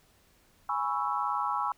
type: chord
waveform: sine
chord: C# minor seventh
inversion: second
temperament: equal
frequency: 830.6 / 987.8 / 1108.7 / 1318.5 Hz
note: G#5 / B5 / C#6 / E6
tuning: 0 / 0 / 0 / 0 cents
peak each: -33 dBFS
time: 0.69-1.72 s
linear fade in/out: 2 ms
effects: pink hiss -64 dBFS RMS until 1.77 s